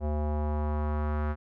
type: tone with low-pass filter sweep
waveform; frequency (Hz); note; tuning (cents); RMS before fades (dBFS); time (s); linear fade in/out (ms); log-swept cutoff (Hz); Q
square; 75; D2; +37; -29; 0-1.36; 50; 700 to 1400; 2.1
effects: none